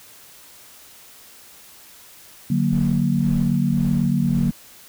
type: chord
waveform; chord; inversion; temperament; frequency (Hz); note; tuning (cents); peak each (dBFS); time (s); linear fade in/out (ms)
sine; D augmented; none; equal; 146.83 / 185 / 233.1; D3 / F#3 / A#3; 0 / 0 / 0; -21; 2.5-4.51; 5
type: noise with tremolo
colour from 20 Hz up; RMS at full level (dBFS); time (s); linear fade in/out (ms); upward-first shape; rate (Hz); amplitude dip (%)
brown; -31; 2.71-4.52; 20; sine; 1.9; 95
effects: white hiss -46 dBFS RMS until 4.88 s